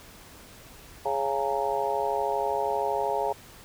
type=harmonic tone with a mistuned harmonic; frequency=138.59 Hz; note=C#3; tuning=in tune; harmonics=3 / 4 / 5 / 6 / 7; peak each=-31 / -31 / -31 / -31 / -31 dBFS; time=1.05-3.33 s; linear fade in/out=10 ms; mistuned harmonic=7; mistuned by=-84 cents; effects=pink hiss -49 dBFS RMS until 3.64 s